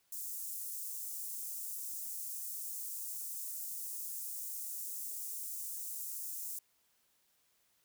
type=high-pass noise; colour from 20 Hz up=white; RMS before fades=-42 dBFS; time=0.12-6.59 s; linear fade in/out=5 ms; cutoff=7000 Hz; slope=24 dB/octave; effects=white hiss -74 dBFS RMS until 7.84 s